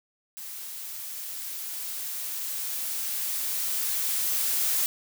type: noise with level ramp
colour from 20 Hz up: blue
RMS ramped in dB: -39 to -25 dBFS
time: 0.37-4.86 s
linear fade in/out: 0 ms
effects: none